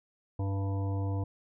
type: harmonic tone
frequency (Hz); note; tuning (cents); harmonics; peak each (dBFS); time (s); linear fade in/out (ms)
98; G2; 0; 1 / 3 / 5 / 7 / 9 / 10; -29 / -39 / -43 / -46 / -48 / -49; 0.39-1.24; 5
effects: none